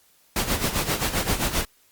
pink noise with tremolo, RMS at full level -22 dBFS, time 0.36-1.65 s, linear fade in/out 2 ms, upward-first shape sine, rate 7.6 Hz, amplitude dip 70%, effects white hiss -60 dBFS RMS until 1.91 s + Opus 48 kbps

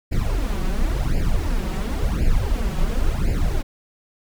brown noise with flanger, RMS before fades -20 dBFS, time 0.11-3.63 s, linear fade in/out 20 ms, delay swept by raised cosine 0.41 to 5.41 ms, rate 0.94 Hz, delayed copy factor +0.85, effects none

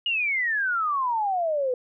sine exponential sweep, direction down, 2901 to 489.6 Hz, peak -22 dBFS, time 0.06-1.74 s, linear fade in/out 2 ms, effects none

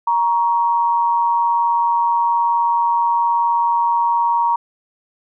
sine tone pair together, 940 / 1118.9 Hz, A#5 / C#6, +14 / +16 cents, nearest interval minor third, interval 302 cents, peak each -14 / -22 dBFS, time 0.07-4.56 s, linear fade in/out 5 ms, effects none

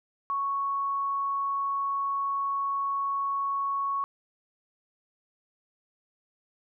sine tone, 1108.7 Hz, C#6, in tune, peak -26 dBFS, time 0.3-4.04 s, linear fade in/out 0 ms, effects none

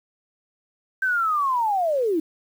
sine linear sweep, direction down, 1568 to 300 Hz, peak -19 dBFS, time 1.02-2.2 s, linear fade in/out 5 ms, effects 8-bit

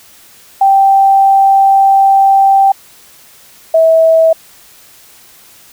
sine tone pair in turn, 782 / 649.1 Hz, G5 / E5, -4 / -27 cents, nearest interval minor third, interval 323 cents, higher first, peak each -4 dBFS, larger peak neither, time 0.61-2.72 / 3.74-4.33 s, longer first, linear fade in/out 5 ms, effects white hiss -41 dBFS RMS until 5.72 s

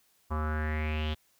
square tone with low-pass filter sweep, 77 Hz, D#2, 17 cents flat, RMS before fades -31 dBFS, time 0.3-1.15 s, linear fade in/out 20 ms, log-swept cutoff 1100 to 3400 Hz, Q 5.5, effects white hiss -68 dBFS RMS until 1.39 s

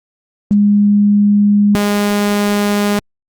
sine / sawtooth tone pair in turn, 205.2 / 205.2 Hz, G#3 / G#3, -21 / -21 cents, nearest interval unison, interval 0 cents, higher neither, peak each -7 / -8 dBFS, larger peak first, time 0.51-1.75 / 1.75-2.99 s, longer neither, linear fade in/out 0 ms, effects Opus 32 kbps

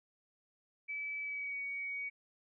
sine tone with pitch glide, 2300 to 2249 Hz, D7 to C#7, -37 to +24 cents, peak -37 dBFS, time 0.88-2.1 s, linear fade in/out 20 ms, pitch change -39 cents, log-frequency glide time 1.21-1.58 s, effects none

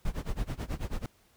brown noise with tremolo, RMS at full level -30 dBFS, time 0.05-1.06 s, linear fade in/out 2 ms, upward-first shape sine, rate 9.2 Hz, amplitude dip 95%, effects pink hiss -65 dBFS RMS until 1.36 s

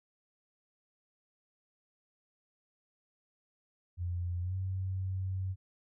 sine tone with pitch glide, 88 to 94.32 Hz, F2 to F#2, +14 to +34 cents, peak -32 dBFS, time 3.97-5.56 s, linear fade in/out 50 ms, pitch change +120 cents, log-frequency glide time 4.41-4.55 s, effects none

